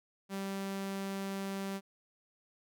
sawtooth tone, 195.3 Hz, G3, 6 cents flat, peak -32 dBFS, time 0.29-1.81 s, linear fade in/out 50 ms, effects none

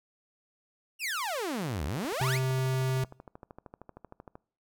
sawtooth exponential two-way sweep, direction down then up, 2898 to 66 to 2898 Hz, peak -27 dBFS, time 0.99-2.4 s, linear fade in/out 50 ms, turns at 1.85 s
click train, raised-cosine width 1 ms, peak -31 dBFS, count 32, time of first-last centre 1.97-4.355 s, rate 13 Hz
square tone, 130.81 Hz, C3, in tune, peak -27 dBFS, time 2.21-3.04 s, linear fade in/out 2 ms
effects noise-tail reverb RT60 0.5 s tail -24 dB re dry

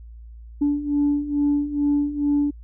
sine beating tone pair, 287.8 / 290.1 Hz, D4 / D4, -35 / -21 cents, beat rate 2.3 Hz, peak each -23 / -19 dBFS, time 0.61-2.51 s, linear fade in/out 10 ms, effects tanh soft clip ceiling -13 dBFS + added 57 Hz sine -38 dBFS peak until 2.63 s

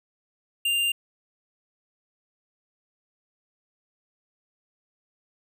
sine tone with hard clipping, 2794 Hz, F7, in tune, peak -23 dBFS, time 0.65-0.92 s, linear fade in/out 5 ms, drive 12 dB, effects none

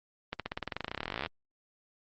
accelerating click train, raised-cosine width 0.3 ms, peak -17 dBFS, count 30, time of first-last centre 0.33-1.261 s, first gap 67 ms, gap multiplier 0.94, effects low-pass 5000 Hz 12 dB/octave + Opus 32 kbps

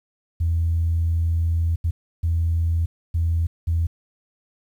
sine tone bursts at uneven times, 83.1 Hz, E2, 15 cents sharp, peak -17 dBFS, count 5, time 0.4-1.76 / 1.84-1.91 / 2.23-2.86 / 3.14-3.47 / 3.67-3.87 s, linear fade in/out 10 ms, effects tanh soft clip ceiling -13 dBFS + 9-bit

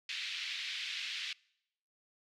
white band-pass noise, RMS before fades -40 dBFS, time 0.09-1.33 s, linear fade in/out 2 ms, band 2100 to 3900 Hz, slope 24 dB/octave, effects noise-tail reverb RT60 0.8 s tail -25 dB re dry

